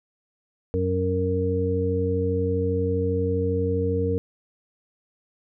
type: harmonic tone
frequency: 92.5 Hz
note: F#2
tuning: in tune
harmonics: 1 / 2 / 3 / 5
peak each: -25 / -31 / -30 / -24 dBFS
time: 0.74-4.18 s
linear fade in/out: 0 ms
effects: none